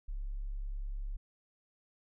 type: tone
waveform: sine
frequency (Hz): 34.58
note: C#1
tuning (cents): -3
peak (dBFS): -35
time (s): 0.08-1.17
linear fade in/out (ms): 10
effects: none